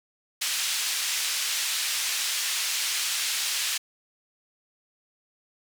pink band-pass noise, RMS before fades -28 dBFS, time 0.41-3.78 s, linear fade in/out 10 ms, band 2700 to 10000 Hz, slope 12 dB/octave, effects none

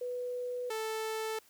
sine / sawtooth tone pair in turn, 493.9 / 440 Hz, B4 / A4, 0 / 0 cents, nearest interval major second, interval 200 cents, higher first, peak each -34 / -30 dBFS, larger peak second, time 0.01-0.7 / 0.7-1.39 s, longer neither, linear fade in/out 5 ms, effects white hiss -63 dBFS RMS until 1.49 s

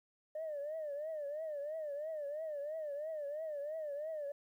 sine tone with vibrato, 603 Hz, D5, 46 cents sharp, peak -37 dBFS, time 0.35-4.32 s, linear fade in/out 5 ms, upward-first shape triangle, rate 3 Hz, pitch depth 140 cents each way, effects tanh soft clip ceiling -35 dBFS + 12-bit

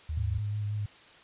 sine tone, 77.4 Hz, D#2, 9 cents flat, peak -30 dBFS, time 0.09-0.39 s, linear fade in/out 5 ms
sine tone with vibrato, 104.4 Hz, G#2, 10 cents sharp, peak -29 dBFS, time 0.17-0.86 s, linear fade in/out 5 ms, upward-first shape sine, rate 5.6 Hz, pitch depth 22 cents each way
effects white hiss -54 dBFS RMS until 1.23 s + resampled to 8000 Hz

